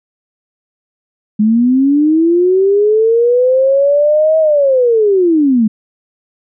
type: linear two-way sweep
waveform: sine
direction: up then down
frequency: 207.7 to 641 to 207.7 Hz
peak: -7 dBFS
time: 1.39-5.68 s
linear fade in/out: 10 ms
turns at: 4.39 s
effects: none